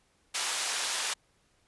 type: band-pass noise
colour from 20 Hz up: white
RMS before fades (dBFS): -32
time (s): 0.34-1.14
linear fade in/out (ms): 10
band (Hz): 640 to 7800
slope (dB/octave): 12
effects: pink hiss -69 dBFS RMS until 1.67 s + resampled to 24000 Hz